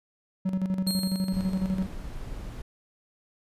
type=tone with tremolo; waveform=triangle; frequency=188.1 Hz; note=F#3; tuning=29 cents sharp; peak=-21 dBFS; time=0.45-1.87 s; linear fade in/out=10 ms; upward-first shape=square; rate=12 Hz; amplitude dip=60%
type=tone with exponential decay; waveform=sawtooth; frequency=4234 Hz; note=C8; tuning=20 cents sharp; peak=-24 dBFS; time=0.87-1.89 s; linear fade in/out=2 ms; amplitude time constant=220 ms
type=noise; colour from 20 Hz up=brown; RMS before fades=-37 dBFS; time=1.33-2.62 s; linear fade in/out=5 ms
effects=resampled to 32000 Hz